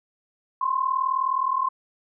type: tone pair together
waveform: sine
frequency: 1033 / 1072.4 Hz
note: C6 / C6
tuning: -22 / +42 cents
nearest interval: minor second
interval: 64 cents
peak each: -24 dBFS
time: 0.61-1.69 s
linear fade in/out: 5 ms
effects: none